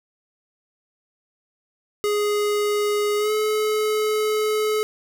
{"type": "tone with pitch glide", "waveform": "square", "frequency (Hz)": [415.3, 428.5], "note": ["G#4", "A4"], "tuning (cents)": [0, -46], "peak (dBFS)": -20, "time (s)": [2.04, 4.83], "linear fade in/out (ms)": 0, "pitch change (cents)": 54, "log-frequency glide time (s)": [3.17, 3.32], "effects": []}